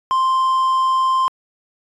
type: tone with quantisation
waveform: triangle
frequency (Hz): 1046.5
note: C6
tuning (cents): 0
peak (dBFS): -12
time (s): 0.11-1.28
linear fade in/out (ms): 0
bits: 7
effects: resampled to 24000 Hz